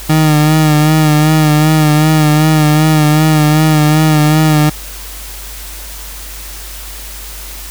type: tone with vibrato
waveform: 30% pulse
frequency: 153.6 Hz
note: D#3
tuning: 22 cents flat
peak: -4 dBFS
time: 0.09-4.7 s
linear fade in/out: 10 ms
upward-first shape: sine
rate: 2.6 Hz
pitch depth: 38 cents each way
effects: added 50 Hz sine -28 dBFS peak until 7.7 s + white hiss -29 dBFS RMS until 7.7 s